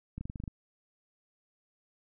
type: clicks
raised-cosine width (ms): 5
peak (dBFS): -26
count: 8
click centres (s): 0.18 / 0.21 / 0.255 / 0.299 / 0.358 / 0.401 / 0.438 / 0.478
effects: none